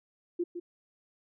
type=tone with echo; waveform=sine; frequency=348.1 Hz; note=F4; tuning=6 cents flat; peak=-27 dBFS; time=0.39-0.44 s; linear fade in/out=10 ms; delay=160 ms; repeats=1; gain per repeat=-8 dB; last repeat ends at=0.6 s; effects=none